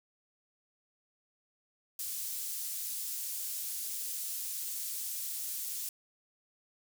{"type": "high-pass noise", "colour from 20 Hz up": "pink", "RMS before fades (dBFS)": -38, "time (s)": [1.99, 5.89], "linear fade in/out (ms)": 2, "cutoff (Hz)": 8100, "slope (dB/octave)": 12, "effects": []}